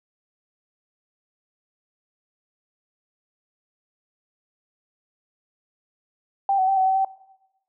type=tone with pitch steps; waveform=sine; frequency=787 / 753 / 777 / 756 / 764 / 771 Hz; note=G5 / F#5 / G5 / F#5 / G5 / G5; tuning=+7 / +30 / -16 / +37 / -45 / -29 cents; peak=-17 dBFS; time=6.49-7.048 s; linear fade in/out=2 ms; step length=93 ms; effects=noise-tail reverb RT60 0.9 s tail -19 dB re dry